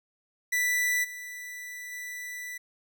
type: tone with level steps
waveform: 45% pulse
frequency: 1975.5 Hz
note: B6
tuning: in tune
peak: -24 / -38 / -36 dBFS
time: 0.52-2.58 s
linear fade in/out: 10 ms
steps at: 1.03 / 1.91 s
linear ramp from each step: 20 ms
effects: none